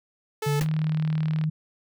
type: tone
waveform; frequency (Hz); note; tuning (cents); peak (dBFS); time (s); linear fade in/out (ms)
sawtooth; 435.4; A4; -18; -23; 0.42-0.6; 5
type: tone with pitch glide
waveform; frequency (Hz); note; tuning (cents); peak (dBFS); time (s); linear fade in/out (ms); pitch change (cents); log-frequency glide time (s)
sine; 144.4 to 155.66; D3 to D#3; -29 to +1; -22; 0.46-1.5; 10; +130; 0.57-0.63
type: noise with exponential decay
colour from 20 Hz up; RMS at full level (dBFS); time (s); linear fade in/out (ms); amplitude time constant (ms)
pink; -26; 0.61-0.69; 0; 16
type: click train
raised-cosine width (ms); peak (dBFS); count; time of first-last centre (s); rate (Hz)
0.3; -23; 33; 0.61-1.439; 38.6
effects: none